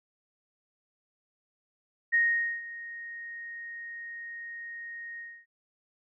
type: tone with ADSR envelope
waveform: sine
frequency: 1864.7 Hz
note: A#6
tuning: in tune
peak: -20 dBFS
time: 2.12-5.46 s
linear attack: 23 ms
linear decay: 470 ms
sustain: -18 dB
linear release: 270 ms
effects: none